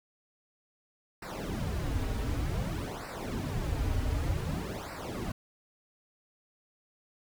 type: noise with flanger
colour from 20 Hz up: brown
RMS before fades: -33 dBFS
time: 1.22-5.32 s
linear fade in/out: 5 ms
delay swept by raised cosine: 0.3 to 5.9 ms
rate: 0.54 Hz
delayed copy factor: -0.9
effects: none